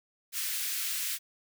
white high-pass noise, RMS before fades -33 dBFS, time 0.32-1.19 s, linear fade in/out 50 ms, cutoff 1600 Hz, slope 24 dB/octave, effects none

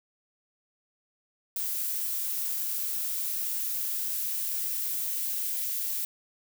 violet noise with high-pass filter sweep, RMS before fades -31 dBFS, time 1.56-6.05 s, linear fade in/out 2 ms, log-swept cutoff 890 to 1800 Hz, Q 1.2, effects none

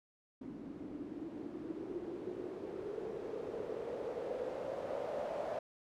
blue noise with low-pass filter sweep, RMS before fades -42 dBFS, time 0.41-5.59 s, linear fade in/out 5 ms, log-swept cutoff 270 to 620 Hz, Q 6, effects none

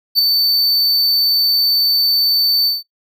square tone with ADSR envelope, 4539 Hz, C#8, 40 cents sharp, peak -8 dBFS, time 0.15-2.83 s, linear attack 39 ms, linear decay 4 ms, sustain -5 dB, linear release 170 ms, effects noise-tail reverb RT60 0.1 s tail -17 dB re dry

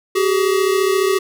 square tone pair together, 380 / 414.5 Hz, F#4 / G#4, +46 / -3 cents, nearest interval major second, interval 151 cents, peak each -16 / -20 dBFS, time 0.15-1.19 s, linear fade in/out 10 ms, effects none

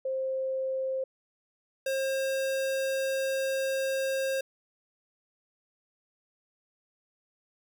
sine / square tone pair in turn, 527 / 535 Hz, C5 / C5, +12 / +38 cents, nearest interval unison, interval 26 cents, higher second, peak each -28 dBFS, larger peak neither, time 0.05-1.04 / 1.86-4.41 s, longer second, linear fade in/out 5 ms, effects none

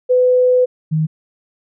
sine tone pair in turn, 502 / 156.85 Hz, B4 / D#3, +28 / +14 cents, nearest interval octave + minor sixth, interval 2014 cents, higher first, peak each -9 / -13 dBFS, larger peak first, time 0.09-0.66 / 0.91-1.07 s, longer first, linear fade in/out 20 ms, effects none

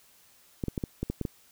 clicks, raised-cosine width 3 ms, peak -17 dBFS, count 8, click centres 0.638 / 0.683 / 0.778 / 0.838 / 1.03 / 1.1 / 1.213 / 1.252 s, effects white hiss -60 dBFS RMS until 1.51 s

